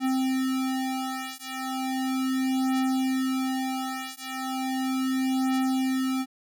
square beating tone pair, 261.6 / 261.96 Hz, C4 / C4, 0 / +2 cents, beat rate 0.36 Hz, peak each -29 dBFS, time 0-6.26 s, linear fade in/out 50 ms, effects none

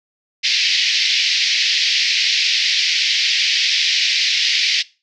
white band-pass noise, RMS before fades -17 dBFS, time 0.43-4.83 s, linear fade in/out 20 ms, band 2000 to 5300 Hz, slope 48 dB/octave, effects noise-tail reverb RT60 0.3 s tail -20 dB re dry

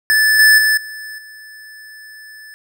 square tone with level steps, 1744 Hz, A6, 16 cents flat, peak -11 / -7 / -12 / -29 / -36 dBFS, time 0.1-2.54 s, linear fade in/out 0 ms, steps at 0.39 / 0.58 / 0.77 / 1.18 s, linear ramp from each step 5 ms, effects none

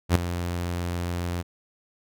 sawtooth tone with ADSR envelope, 87.31 Hz, F2, in tune, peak -10 dBFS, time 0.09-1.43 s, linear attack 64 ms, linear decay 4 ms, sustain -13 dB, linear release 26 ms, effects none

